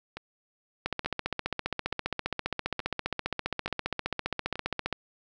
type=two click trains; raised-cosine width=0.3 ms; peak=-21 / -13 dBFS; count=6 / 62; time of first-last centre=0.17-4.556 / 0.86-4.927 s; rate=1.14 / 15 Hz; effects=none